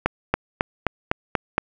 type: accelerating click train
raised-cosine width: 0.5 ms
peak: -3 dBFS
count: 7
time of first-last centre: 0.06-1.581 s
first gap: 280 ms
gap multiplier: 0.96
effects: none